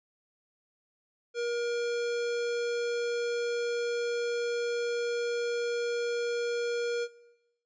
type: tone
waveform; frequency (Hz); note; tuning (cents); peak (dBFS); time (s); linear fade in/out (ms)
square; 474.6; A#4; +31; -30; 1.34-7.08; 50
effects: noise-tail reverb RT60 0.9 s tail -19 dB re dry + resampled to 16000 Hz